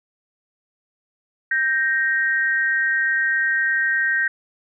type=tone pair together; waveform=sine; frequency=1568 / 1868.5 Hz; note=G6 / A#6; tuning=0 / +4 cents; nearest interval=minor third; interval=304 cents; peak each=-20 dBFS; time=1.51-4.28 s; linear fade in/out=5 ms; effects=none

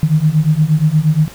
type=beating tone pair; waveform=sine; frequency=150.1 / 158.6 Hz; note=D3 / D#3; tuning=+38 / +33 cents; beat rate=8.5 Hz; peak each=-13 / -12 dBFS; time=0.03-1.28 s; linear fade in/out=0 ms; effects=pink hiss -37 dBFS RMS until 1.34 s

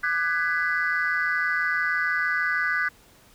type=chord; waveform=sine; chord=G# half-diminished seventh; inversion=second; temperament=just; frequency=1196.1 / 1495.1 / 1661.2 / 1993.5 Hz; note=D6 / F#6 / G#6 / B6; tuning=+31 / +18 / 0 / +16 cents; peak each=-30 / -24 / -27 / -28 dBFS; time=0.03-2.89 s; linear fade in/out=10 ms; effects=tanh soft clip ceiling -15 dBFS + pink hiss -55 dBFS RMS until 3.34 s

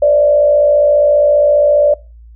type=tone with frequency modulation; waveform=sine; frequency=587.3 Hz; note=D5; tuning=in tune; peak=-6 dBFS; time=0.02-1.94 s; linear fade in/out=5 ms; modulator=54.9 Hz; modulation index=0.59; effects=noise-tail reverb RT60 0.3 s tail -22 dB re dry + added 57 Hz sine -35 dBFS peak until 2.35 s

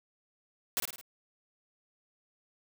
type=noise with echo; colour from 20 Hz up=white; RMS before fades=-30 dBFS; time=0.77-0.8 s; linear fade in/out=0 ms; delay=53 ms; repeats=4; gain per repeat=-5 dB; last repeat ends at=1.012 s; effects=none

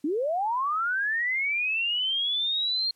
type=linear sweep; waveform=sine; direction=up; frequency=272.5 to 4243 Hz; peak=-24 dBFS; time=0.04-2.91 s; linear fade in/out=5 ms; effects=white hiss -68 dBFS RMS until 2.95 s + low-pass 12000 Hz 12 dB/octave

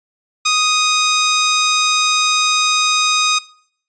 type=tone; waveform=10% pulse; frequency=1245 Hz; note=D#6; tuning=1 cent sharp; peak=-4 dBFS; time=0.45-3.39 s; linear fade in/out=10 ms; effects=noise-tail reverb RT60 0.6 s tail -21 dB re dry + resampled to 16000 Hz

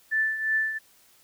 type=tone with tremolo; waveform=sine; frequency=1760 Hz; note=A6; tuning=in tune; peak=-20 dBFS; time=0.11-0.79 s; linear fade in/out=20 ms; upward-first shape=triangle; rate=2.8 Hz; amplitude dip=70%; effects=white hiss -59 dBFS RMS until 1.23 s

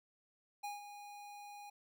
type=tone with ADSR envelope; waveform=square; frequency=820 Hz; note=G#5; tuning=22 cents flat; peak=-40 dBFS; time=0.63-1.7 s; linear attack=14 ms; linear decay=160 ms; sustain=-10 dB; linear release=7 ms; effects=none

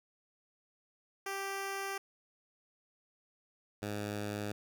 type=tone pair in turn; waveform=10% pulse; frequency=392 / 103.83 Hz; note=G4 / G#2; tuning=0 / 0 cents; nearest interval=octave + major seventh; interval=2300 cents; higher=first; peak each=-28 dBFS; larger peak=neither; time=1.26-1.98 / 3.82-4.52 s; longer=first; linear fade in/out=5 ms; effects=none

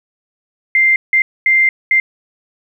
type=tone bursts at uneven times; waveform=sine; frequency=2093 Hz; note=C7; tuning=in tune; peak=-8 dBFS; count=4; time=0.75-0.96 / 1.13-1.22 / 1.46-1.69 / 1.91-2 s; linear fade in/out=2 ms; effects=8-bit

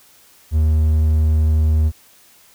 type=tone; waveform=triangle; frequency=77.78 Hz; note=D#2; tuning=in tune; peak=-10 dBFS; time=0.51-1.92 s; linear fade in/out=50 ms; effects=white hiss -50 dBFS RMS until 2.54 s

